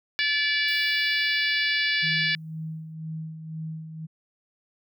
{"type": "harmonic tone", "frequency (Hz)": 578, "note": "D5", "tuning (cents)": -28, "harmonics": [3, 4, 5, 6, 7, 8, 9], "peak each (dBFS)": [-26, -27, -31, -31, -33, -32, -37], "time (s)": [0.19, 2.35], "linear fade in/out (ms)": 0}
{"type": "noise with exponential decay", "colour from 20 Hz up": "violet", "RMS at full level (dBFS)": -44, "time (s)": [0.68, 2.94], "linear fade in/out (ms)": 0, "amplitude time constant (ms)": 490}
{"type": "tone with tremolo", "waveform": "sine", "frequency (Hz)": 159.1, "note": "D#3", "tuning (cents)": 39, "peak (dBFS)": -30, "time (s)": [2.02, 4.07], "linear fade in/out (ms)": 20, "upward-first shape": "sine", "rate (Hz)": 2, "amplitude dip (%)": 55}
{"effects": []}